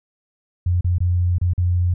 sine tone with dropouts, 88.7 Hz, F2, 27 cents sharp, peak -15 dBFS, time 0.66-1.94 s, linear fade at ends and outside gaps 5 ms, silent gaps 0.81-0.844 / 0.984-1.004 / 1.384-1.413 / 1.535-1.578 s, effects none

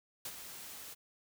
white noise with ADSR envelope, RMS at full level -40 dBFS, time 0.25-0.95 s, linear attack 4 ms, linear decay 54 ms, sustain -8 dB, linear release 23 ms, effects none

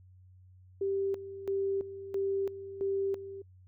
sine tone with tremolo, 392 Hz, G4, in tune, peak -28 dBFS, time 0.81-3.42 s, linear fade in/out 5 ms, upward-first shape square, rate 1.5 Hz, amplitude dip 75%, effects noise-tail reverb RT60 0.1 s tail -26 dB re dry + added 92 Hz sine -54 dBFS peak until 3.67 s

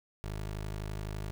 20% pulse tone, 51.91 Hz, G#1, in tune, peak -31 dBFS, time 0.24-1.31 s, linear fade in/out 0 ms, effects 11-bit

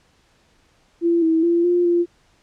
sine tone with pitch steps, 339.5 / 324 / 341.2 / 351.6 / 345.8 Hz, F4 / E4 / F4 / F4 / F4, -49 / -30 / -40 / +12 / -17 cents, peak -14 dBFS, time 1.01-2.06 s, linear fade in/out 50 ms, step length 210 ms, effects pink hiss -59 dBFS RMS until 2.42 s + low-pass 7000 Hz 12 dB/octave

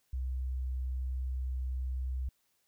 sine tone, 64.2 Hz, C2, 32 cents flat, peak -31 dBFS, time 0.13-2.29 s, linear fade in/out 5 ms, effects tanh soft clip ceiling -27 dBFS + white hiss -75 dBFS RMS until 2.67 s

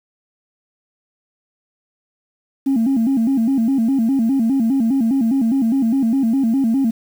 sine tone with vibrato, 248 Hz, B3, 7 cents sharp, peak -12 dBFS, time 2.66-6.91 s, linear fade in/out 10 ms, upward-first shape square, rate 4.9 Hz, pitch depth 160 cents each way, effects tanh soft clip ceiling -10 dBFS + 7-bit

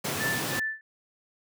pink high-pass noise, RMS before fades -31 dBFS, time 0.04-0.6 s, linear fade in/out 10 ms, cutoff 100 Hz, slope 48 dB/octave
sine tone with tremolo, 1760 Hz, A6, in tune, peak -26 dBFS, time 0.2-0.81 s, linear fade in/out 2 ms, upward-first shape sine, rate 2.9 Hz, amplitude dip 95%
effects none

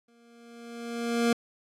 25% pulse tone with exponential growth, 234.5 Hz, A#3, 11 cents sharp, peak -17 dBFS, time 0.08-1.33 s, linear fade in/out 5 ms, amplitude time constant 270 ms, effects low-pass 10000 Hz 12 dB/octave

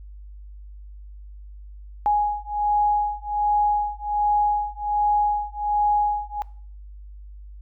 sine beating tone pair, 830.6 / 831.9 Hz, G#5 / G#5, 0 / +3 cents, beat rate 1.3 Hz, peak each -22 dBFS, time 2.06-6.42 s, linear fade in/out 0 ms, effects noise-tail reverb RT60 0.5 s tail -21 dB re dry + added 50 Hz sine -38 dBFS peak until 7.61 s

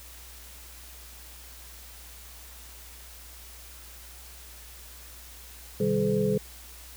sine tone cluster, 125.5 / 152.3 / 195.9 / 425.1 / 509 Hz, B2 / D#3 / G3 / G#4 / C5, +28 / -37 / -1 / +40 / -48 cents, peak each -33 / -32 / -27 / -26 / -31 dBFS, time 5.8-6.38 s, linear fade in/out 5 ms, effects added 60 Hz sine -48 dBFS peak until 6.96 s + white hiss -48 dBFS RMS until 6.96 s

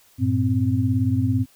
sine tone cluster, 98 / 115.8 / 259.4 Hz, G2 / A#2 / C4, 0 / -11 / -15 cents, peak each -22 dBFS, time 0.18-1.46 s, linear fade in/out 50 ms, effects white hiss -56 dBFS RMS until 1.55 s

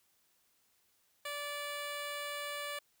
10% pulse tone, 581 Hz, D5, 19 cents flat, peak -30 dBFS, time 1.25-2.79 s, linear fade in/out 5 ms, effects white hiss -73 dBFS RMS until 3 s

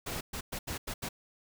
pink noise bursts at uneven times, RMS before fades -37 dBFS, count 6, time 0.06-0.21 / 0.33-0.41 / 0.52-0.59 / 0.67-0.78 / 0.87-0.94 / 1.02-1.09 s, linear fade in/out 10 ms, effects none

